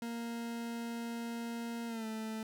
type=tone with pitch glide; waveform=40% pulse; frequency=233.1 to 220 Hz; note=A#3 to A3; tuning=0 to 0 cents; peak=-37 dBFS; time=0.02-2.43 s; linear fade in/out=2 ms; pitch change=-100 cents; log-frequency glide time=1.87-2.06 s; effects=none